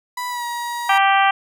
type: tone with pitch glide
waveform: 35% pulse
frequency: 987.8 to 953.6 Hz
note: B5 to A#5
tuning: 0 to +39 cents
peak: -22 dBFS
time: 0.17-0.98 s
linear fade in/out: 5 ms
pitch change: -61 cents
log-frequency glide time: 0.29-0.44 s
type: harmonic tone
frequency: 391.6 Hz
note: G4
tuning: 2 cents flat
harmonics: 2 / 3 / 4 / 5 / 6 / 7 / 8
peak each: -15 / -19 / -21 / -23 / -25 / -26 / -27 dBFS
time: 0.89-1.31 s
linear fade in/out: 5 ms
effects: none